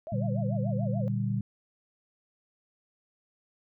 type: tone with vibrato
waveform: sine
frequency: 589 Hz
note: D5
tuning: 5 cents sharp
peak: -36 dBFS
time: 0.07-1.08 s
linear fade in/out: 0 ms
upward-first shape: sine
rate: 6.9 Hz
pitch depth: 280 cents each way
type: chord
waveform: sine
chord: G minor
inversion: first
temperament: just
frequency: 117.6 / 147 / 196 Hz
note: Bb2 / D3 / G3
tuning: +16 / +2 / 0 cents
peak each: -29 / -34 / -31 dBFS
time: 0.12-1.41 s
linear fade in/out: 5 ms
effects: none